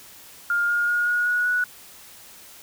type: tone with pitch steps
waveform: sine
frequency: 1409 / 1421.3 / 1433.6 / 1446.1 / 1458.7 / 1471.4 Hz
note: F6 / F6 / F6 / F#6 / F#6 / F#6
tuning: +15 / +30 / +45 / -40 / -25 / -10 cents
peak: -19 dBFS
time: 0.5-1.64 s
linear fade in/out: 2 ms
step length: 190 ms
effects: white hiss -46 dBFS RMS until 2.62 s